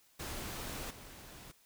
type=noise with level steps; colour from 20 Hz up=pink; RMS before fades=-42 / -52 dBFS; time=0.19-1.52 s; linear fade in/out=10 ms; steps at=0.9 s; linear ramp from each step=10 ms; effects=white hiss -67 dBFS RMS until 1.65 s